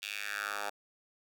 10% pulse tone with high-pass filter sweep, 102.6 Hz, G#2, 21 cents flat, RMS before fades -38 dBFS, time 0.02-0.7 s, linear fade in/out 10 ms, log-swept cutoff 3000 to 850 Hz, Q 3, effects none

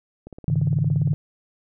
click train, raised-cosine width 2 ms, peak -25 dBFS, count 16, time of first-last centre 0.27-1.132 s, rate 17.4 Hz
sine chord, Ab suspended fourth, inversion none, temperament equal with one note detuned, 103.83 / 138.59 / 159.02 Hz, Ab2 / Db3 / Eb3, 0 / 0 / +38 cents, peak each -25 / -21 / -22 dBFS, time 0.48-1.14 s, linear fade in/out 0 ms
effects none

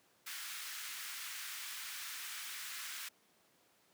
pink high-pass noise, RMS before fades -45 dBFS, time 0.26-3.09 s, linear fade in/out 10 ms, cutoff 1400 Hz, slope 24 dB/octave, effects pink hiss -70 dBFS RMS until 3.93 s + high-pass 200 Hz 12 dB/octave

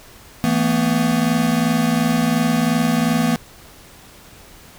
square chord, E suspended fourth, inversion none, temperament equal with one note detuned, 164.81 / 224.1 / 246.9 Hz, E3 / A3 / B3, 0 / +32 / 0 cents, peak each -22 / -20 / -20 dBFS, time 0.44-3.36 s, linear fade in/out 0 ms, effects pink hiss -44 dBFS RMS until 4.78 s

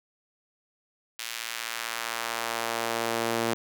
sawtooth tone with high-pass filter sweep, 115.5 Hz, A#2, 16 cents flat, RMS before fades -31 dBFS, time 1.19-3.54 s, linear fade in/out 0 ms, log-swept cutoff 2600 to 310 Hz, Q 0.85, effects none

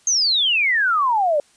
sine exponential sweep, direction down, 6500 to 563 Hz, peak -15 dBFS, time 0.07-1.4 s, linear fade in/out 2 ms, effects white hiss -56 dBFS RMS until 1.56 s + resampled to 22050 Hz

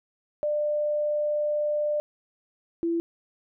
sine tone pair in turn, 596 / 336 Hz, D5 / E4, +25 / +33 cents, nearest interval minor seventh, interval 992 cents, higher first, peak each -23 dBFS, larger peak neither, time 0.43-2 / 2.83-3 s, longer first, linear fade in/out 0 ms, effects none

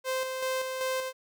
sawtooth tone with tremolo, 520 Hz, C5, 11 cents flat, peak -24 dBFS, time 0.04-1.13 s, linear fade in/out 50 ms, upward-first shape square, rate 2.6 Hz, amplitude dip 40%, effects none

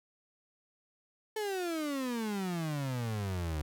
35% pulse exponential sweep, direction down, 440 to 74 Hz, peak -31 dBFS, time 1.36-3.62 s, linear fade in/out 5 ms, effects none

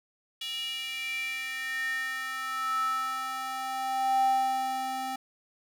square tone with high-pass filter sweep, 261.6 Hz, C4, in tune, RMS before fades -31 dBFS, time 0.41-5.16 s, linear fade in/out 5 ms, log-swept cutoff 3100 to 560 Hz, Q 7.8, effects none

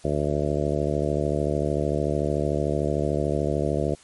harmonic tone, 73.42 Hz, D2, in tune, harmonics 1 / 2 / 3 / 4 / 5 / 6 / 7 / 8 / 9, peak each -30 / -28 / -32 / -31 / -29 / -31 / -31 / -31 / -32 dBFS, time 0.04-3.95 s, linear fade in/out 10 ms, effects white hiss -52 dBFS RMS until 4.03 s + MP3 48 kbps

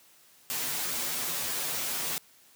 white noise with comb filter, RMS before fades -32 dBFS, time 0.5-2.18 s, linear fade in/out 0 ms, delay 10 ms, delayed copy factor -0.7, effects white hiss -59 dBFS RMS until 2.55 s + high-pass 100 Hz 12 dB/octave

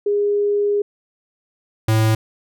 sine / square tone pair in turn, 409.8 / 110.31 Hz, G#4 / A2, -23 / +5 cents, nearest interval octave + major seventh, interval 2272 cents, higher first, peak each -15 / -14 dBFS, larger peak second, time 0.06-0.82 / 1.88-2.15 s, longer first, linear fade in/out 5 ms, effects none

